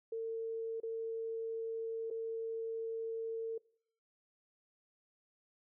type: tone with dropouts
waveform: sine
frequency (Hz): 452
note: A4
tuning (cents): +47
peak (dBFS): -36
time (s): 0.12-3.58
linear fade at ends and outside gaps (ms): 5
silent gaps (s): 0.802-0.832 / 2.103-2.109
effects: noise-tail reverb RT60 0.6 s tail -23 dB re dry